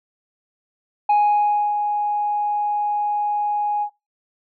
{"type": "tone with ADSR envelope", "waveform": "sine", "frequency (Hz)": 830.6, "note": "G#5", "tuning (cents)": 0, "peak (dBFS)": -10, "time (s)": [1.09, 3.9], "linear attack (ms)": 7, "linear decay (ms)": 640, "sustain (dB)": -8, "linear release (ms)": 77, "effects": ["noise-tail reverb RT60 0.2 s tail -18 dB re dry", "tanh soft clip ceiling -12 dBFS"]}